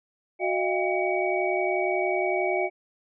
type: tone cluster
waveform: sine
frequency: 368 / 617 / 688 / 794 / 2263 Hz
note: F#4 / D#5 / F5 / G5 / C#7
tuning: -9 / -15 / -26 / +22 / +35 cents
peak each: -27 / -29 / -29 / -33 / -30 dBFS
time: 0.39-2.7 s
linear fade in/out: 50 ms
effects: none